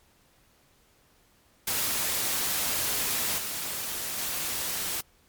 white noise with level steps, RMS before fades -28 / -33 / -31 dBFS, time 1.67-5.01 s, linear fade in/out 5 ms, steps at 3.38 / 4.18 s, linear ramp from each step 2 ms, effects pink hiss -63 dBFS RMS until 5.28 s + MP3 96 kbps

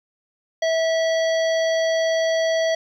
harmonic tone with a mistuned harmonic, 651 Hz, E5, 22 cents flat, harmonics 1 / 3 / 5 / 7 / 9, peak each -18 / -28 / -32 / -35 / -37 dBFS, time 0.62-2.75 s, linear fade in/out 5 ms, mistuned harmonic 5, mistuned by +21 cents, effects 9-bit

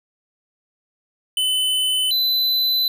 square tone pair in turn, 3023 / 4015 Hz, F#7 / B7, +36 / +28 cents, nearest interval perfect fourth, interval 492 cents, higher second, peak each -18 / -17 dBFS, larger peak second, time 1.37-2.11 / 2.11-2.88 s, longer second, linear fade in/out 2 ms, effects none

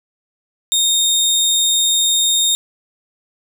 25% pulse tone, 3686 Hz, A#7, 20 cents flat, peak -9 dBFS, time 0.72-2.55 s, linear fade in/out 0 ms, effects none

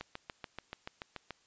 click train, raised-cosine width 0.3 ms, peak -24 dBFS, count 10, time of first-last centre 0.01-1.307 s, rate 6.94 Hz, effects white hiss -68 dBFS RMS until 1.46 s + resampled to 16000 Hz

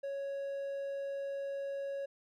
triangle tone, 554.4 Hz, C#5, in tune, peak -34 dBFS, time 0.03-2.06 s, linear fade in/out 10 ms, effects none

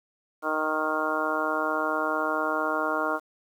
harmonic tone, 155.56 Hz, D#3, in tune, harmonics 2 / 3 / 4 / 5 / 6 / 7 / 8 / 9, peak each -33 / -34 / -31 / -35 / -35 / -31 / -35 / -30 dBFS, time 0.42-3.2 s, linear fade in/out 50 ms, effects 9-bit

